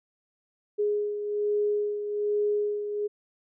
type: beating tone pair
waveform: sine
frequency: 415.3 / 416.5 Hz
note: G#4 / G#4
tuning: 0 / +5 cents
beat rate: 1.2 Hz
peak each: -25 / -33 dBFS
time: 0.78-3.08 s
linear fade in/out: 20 ms
effects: none